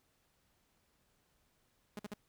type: tone bursts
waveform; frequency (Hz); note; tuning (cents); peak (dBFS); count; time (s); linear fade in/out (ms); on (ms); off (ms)
sawtooth; 207.7; G#3; 0; -37; 3; 1.97-2.138; 2; 22; 51
effects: pink hiss -75 dBFS RMS until 2.28 s